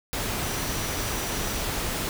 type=tone in noise; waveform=sine; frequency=5870 Hz; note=F#8; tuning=15 cents flat; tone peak=-40 dBFS; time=0.43-1.61 s; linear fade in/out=0 ms; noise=pink; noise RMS=-29 dBFS; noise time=0.13-2.09 s; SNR=-14 dB; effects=none